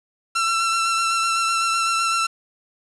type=tone with vibrato; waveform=sawtooth; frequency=1346 Hz; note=E6; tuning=36 cents sharp; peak=-15 dBFS; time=0.35-2.27 s; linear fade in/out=10 ms; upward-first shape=sine; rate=7.9 Hz; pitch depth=20 cents each way; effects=resampled to 24000 Hz + 7-bit